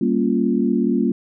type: chord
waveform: sine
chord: G half-diminished seventh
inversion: none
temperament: equal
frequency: 196 / 233.1 / 277.2 / 349.2 Hz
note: G3 / Bb3 / Db4 / F4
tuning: 0 / 0 / 0 / 0 cents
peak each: -22 / -19 / -22 / -23 dBFS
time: 0.01-1.12 s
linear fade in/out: 5 ms
effects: none